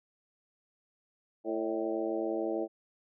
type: harmonic tone with a mistuned harmonic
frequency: 111.5 Hz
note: A2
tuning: 23 cents sharp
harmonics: 2 / 3 / 4 / 5 / 6 / 7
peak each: -44 / -33 / -37 / -37 / -38 / -43 dBFS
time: 1.44-2.68 s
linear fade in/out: 50 ms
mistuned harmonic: 6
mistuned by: -65 cents
effects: none